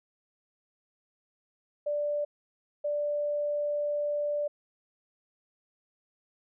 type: tone pair in turn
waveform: sine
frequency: 587.3 / 587.3 Hz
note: D5 / D5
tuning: 0 / 0 cents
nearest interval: unison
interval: 0 cents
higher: neither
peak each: -27 dBFS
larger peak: neither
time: 1.86-2.25 / 2.84-4.48 s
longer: second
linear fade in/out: 10 ms
effects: none